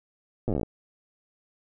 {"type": "slowing click train", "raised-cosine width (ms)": 2, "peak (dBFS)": -15, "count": 13, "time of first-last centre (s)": [0.48, 0.632], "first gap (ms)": 8, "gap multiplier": 1.08, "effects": []}